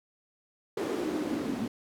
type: noise with band-pass filter sweep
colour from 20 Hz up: white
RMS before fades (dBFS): -32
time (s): 0.77-1.68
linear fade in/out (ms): 5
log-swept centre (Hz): 370 to 240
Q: 4.2
effects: none